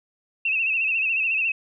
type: tone with vibrato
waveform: sine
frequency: 2637 Hz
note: E7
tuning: in tune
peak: -20 dBFS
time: 0.45-1.52 s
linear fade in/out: 5 ms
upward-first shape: sine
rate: 14 Hz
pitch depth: 72 cents each way
effects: none